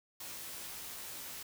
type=noise with comb filter; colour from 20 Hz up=white; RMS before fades=-45 dBFS; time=0.2-1.43 s; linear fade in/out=5 ms; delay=17 ms; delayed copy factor=-0.9; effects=none